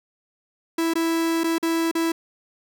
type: tone with dropouts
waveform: 45% pulse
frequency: 329.6 Hz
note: E4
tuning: in tune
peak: -20 dBFS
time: 0.78-2.12 s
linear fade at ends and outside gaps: 5 ms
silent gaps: 0.937-0.954 / 1.436-1.441 / 1.583-1.627 / 1.914-1.951 s
effects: none